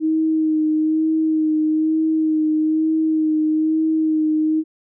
sine tone with vibrato, 313.6 Hz, D#4, 14 cents sharp, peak -15 dBFS, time 0-4.64 s, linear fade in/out 50 ms, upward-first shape sine, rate 1.1 Hz, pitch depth 22 cents each way, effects none

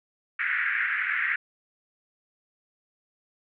white band-pass noise, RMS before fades -27 dBFS, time 0.39-1.36 s, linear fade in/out 5 ms, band 1500 to 2100 Hz, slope 48 dB/octave, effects none

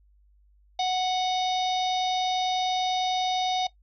harmonic tone with a mistuned harmonic, 739 Hz, F#5, 2 cents flat, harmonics 1 / 3 / 4 / 5 / 6 / 7 / 8, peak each -24 / -38 / -40 / -30 / -42 / -41 / -42 dBFS, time 0.79-3.67 s, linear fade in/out 5 ms, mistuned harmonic 7, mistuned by -57 cents, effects noise-tail reverb RT60 0.1 s tail -17 dB re dry + added 50 Hz sine -57 dBFS peak until 3.82 s

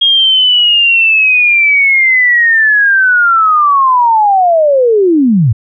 sine linear sweep, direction down, 3264 to 98 Hz, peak -5 dBFS, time 0.01-5.53 s, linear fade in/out 10 ms, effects none

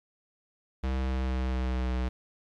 square tone with pitch glide, 65.3 to 62.82 Hz, C2 to B1, -3 to +30 cents, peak -28 dBFS, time 0.83-2.09 s, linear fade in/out 10 ms, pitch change -67 cents, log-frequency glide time 0.96-1.95 s, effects low-pass 4000 Hz 12 dB/octave + 11-bit

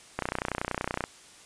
click train, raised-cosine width 0.5 ms, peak -13 dBFS, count 27, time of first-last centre 0.19-1.04 s, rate 30.6 Hz, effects white hiss -52 dBFS RMS until 1.45 s + resampled to 22050 Hz

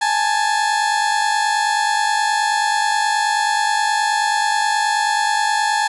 30% pulse tone pair together, 830 / 879.4 Hz, G#5 / A5, -1 / -1 cents, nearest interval minor second, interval 100 cents, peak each -16 dBFS, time 0.01-5.88 s, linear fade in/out 10 ms, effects resampled to 24000 Hz + 8-bit

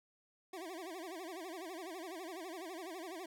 25% pulse tone with vibrato, 348.6 Hz, F4, 3 cents flat, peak -40 dBFS, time 0.53-3.26 s, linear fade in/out 5 ms, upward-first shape sine, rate 12 Hz, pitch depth 180 cents each way, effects none

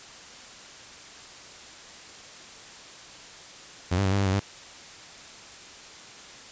sawtooth tone with pitch steps, 90.3 / 99 / 94.8 / 99.8 / 98.9 / 94.4 / 99.4 Hz, F#2 / G2 / F#2 / G2 / G2 / F#2 / G2, -42 / +18 / +43 / +32 / +16 / +35 / +25 cents, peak -18 dBFS, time 3.91-4.4 s, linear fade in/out 10 ms, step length 70 ms, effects white hiss -45 dBFS RMS until 6.51 s + resampled to 16000 Hz

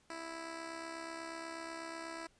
10% pulse tone with amplitude modulation, 329.6 Hz, E4, in tune, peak -32 dBFS, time 0.1-2.27 s, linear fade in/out 2 ms, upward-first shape sine, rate 68.2 Hz, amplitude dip 50%, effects pink hiss -70 dBFS RMS until 2.39 s + resampled to 22050 Hz

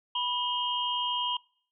sine tone cluster, 984 / 2868 / 3170 Hz, B5 / F7 / G7, -7 / +45 / +19 cents, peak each -31 / -33 / -31 dBFS, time 0.15-1.37 s, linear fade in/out 5 ms, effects noise-tail reverb RT60 0.5 s tail -23 dB re dry

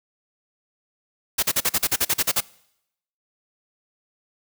white noise bursts, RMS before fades -20 dBFS, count 12, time 1.38-2.407 s, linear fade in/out 10 ms, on 48 ms, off 41 ms, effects noise-tail reverb RT60 0.8 s tail -23 dB re dry

